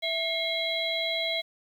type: harmonic tone with a mistuned harmonic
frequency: 659.3 Hz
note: E5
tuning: in tune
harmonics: 1 / 3 / 5 / 6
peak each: -32 / -32 / -32 / -32 dBFS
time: 0.02-1.42 s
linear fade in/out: 20 ms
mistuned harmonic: 3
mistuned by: +140 cents
effects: 9-bit